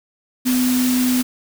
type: tone in noise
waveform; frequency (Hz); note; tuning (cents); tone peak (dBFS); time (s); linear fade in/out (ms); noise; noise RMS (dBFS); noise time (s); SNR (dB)
sine; 252.1; B3; +36; -15; 0.45-1.23; 20; white; -25; 0.45-1.23; +7
effects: none